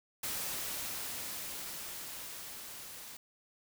white noise with level ramp, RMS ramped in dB -37 to -48 dBFS, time 0.23-3.17 s, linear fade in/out 5 ms, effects none

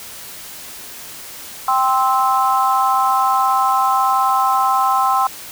sine chord, C major, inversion second, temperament just, 784.9 / 1046.5 / 1308.1 Hz, G5 / C6 / E6, +2 / 0 / -14 cents, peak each -17 / -16 / -19 dBFS, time 1.68-5.27 s, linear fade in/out 2 ms, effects white hiss -34 dBFS RMS until 5.51 s

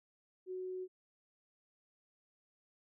sine tone, 370 Hz, F#4, in tune, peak -39 dBFS, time 0.46-0.88 s, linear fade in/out 50 ms, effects none

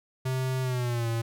square tone with pitch glide, 130 to 115.15 Hz, C3 to A#2, -11 to -21 cents, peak -27 dBFS, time 0.25-1.22 s, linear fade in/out 10 ms, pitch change -210 cents, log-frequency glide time 0.62-1.08 s, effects none

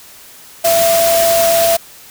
sine tone in noise, 671 Hz, E5, 31 cents sharp, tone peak -10 dBFS, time 0.64-1.77 s, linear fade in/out 10 ms, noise white, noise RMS -17 dBFS, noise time 0.64-1.77 s, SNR +4 dB, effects white hiss -39 dBFS RMS until 2.1 s

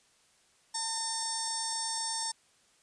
harmonic tone, 904 Hz, A5, 47 cents sharp, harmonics 1 / 2 / 4 / 5 / 6 / 7 / 8 / 9 / 10, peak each -38 / -47 / -46 / -44 / -37 / -44 / -46 / -37 / -44 dBFS, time 0.74-2.32 s, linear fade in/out 10 ms, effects white hiss -66 dBFS RMS until 2.82 s + resampled to 22050 Hz

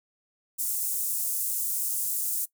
pink high-pass noise, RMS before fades -29 dBFS, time 0.58-2.46 s, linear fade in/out 20 ms, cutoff 8300 Hz, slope 24 dB/octave, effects noise-tail reverb RT60 0.1 s tail -20 dB re dry

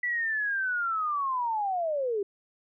sine linear sweep, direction down, 1975.5 to 385.6 Hz, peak -26 dBFS, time 0.03-2.23 s, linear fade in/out 5 ms, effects none

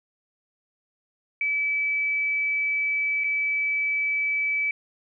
sine tone with dropouts, 2300 Hz, D7, 37 cents flat, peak -22 dBFS, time 1.41-4.71 s, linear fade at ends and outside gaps 2 ms, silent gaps 3.238-3.242 s, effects none

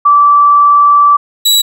sine / sawtooth tone pair in turn, 1161 / 3905 Hz, D6 / B7, -20 / -20 cents, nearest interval octave + major sixth, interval 2100 cents, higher second, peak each -3 dBFS, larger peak neither, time 0.05-1.17 / 1.45-1.62 s, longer first, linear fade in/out 10 ms, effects none

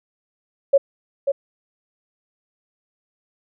sine tone with echo, 554.4 Hz, C#5, in tune, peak -9 dBFS, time 0.73-0.78 s, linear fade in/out 10 ms, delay 540 ms, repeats 1, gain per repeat -7 dB, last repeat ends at 1.32 s, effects none

